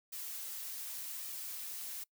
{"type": "noise with flanger", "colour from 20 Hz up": "blue", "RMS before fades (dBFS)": -43, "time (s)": [0.12, 2.04], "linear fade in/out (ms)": 10, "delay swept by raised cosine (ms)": [1.6, 7], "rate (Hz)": 0.87, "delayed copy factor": 0.5, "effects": ["noise-tail reverb RT60 0.1 s tail -23 dB re dry"]}